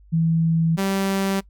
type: tone pair in turn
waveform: sine / sawtooth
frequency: 163.6 / 194.55 Hz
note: E3 / G3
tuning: -13 / -13 cents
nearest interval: minor third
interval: 300 cents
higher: second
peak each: -16 dBFS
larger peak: neither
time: 0.12-0.77 / 0.77-1.41 s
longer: first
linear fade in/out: 20 ms
effects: noise-tail reverb RT60 0.1 s tail -22 dB re dry + added 50 Hz sine -47 dBFS peak until 1.49 s